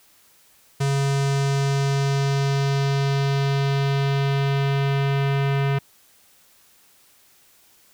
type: tone with low-pass filter sweep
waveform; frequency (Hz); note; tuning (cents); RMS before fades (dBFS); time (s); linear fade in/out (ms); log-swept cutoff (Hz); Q
square; 138.59; C#3; 0; -21; 0.8-5.79; 10; 8100 to 2600; 1.4
effects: white hiss -56 dBFS RMS until 7.93 s